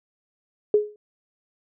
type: tone with exponential decay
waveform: sine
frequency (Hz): 419.4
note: G#4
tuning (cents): +17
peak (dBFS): -11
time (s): 0.74-0.96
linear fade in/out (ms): 2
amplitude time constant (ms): 47
effects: none